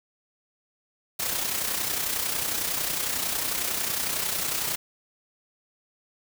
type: noise with amplitude modulation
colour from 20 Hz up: white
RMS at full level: -26 dBFS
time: 1.19-4.76 s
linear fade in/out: 10 ms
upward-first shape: sine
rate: 31 Hz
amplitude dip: 50%
effects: none